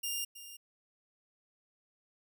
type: tone with echo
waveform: 10% pulse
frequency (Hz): 2806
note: F7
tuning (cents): +8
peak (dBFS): -25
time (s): 0.03-0.25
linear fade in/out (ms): 10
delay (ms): 320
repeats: 1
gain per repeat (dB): -13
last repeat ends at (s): 0.57
effects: none